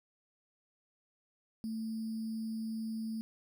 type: tone with sample-and-hold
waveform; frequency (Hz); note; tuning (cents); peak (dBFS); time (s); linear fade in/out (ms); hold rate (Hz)
sine; 222.2; A3; +17; -35; 1.64-3.21; 0; 4900
effects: none